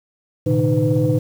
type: tone cluster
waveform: sine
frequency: 113.2 / 128.7 / 150.6 / 308.4 / 502 Hz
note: A2 / C3 / D3 / D#4 / B4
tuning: +50 / -28 / +44 / -15 / +28 cents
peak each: -20 dBFS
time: 0.46-1.19 s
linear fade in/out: 10 ms
effects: tanh soft clip ceiling -6 dBFS + 7-bit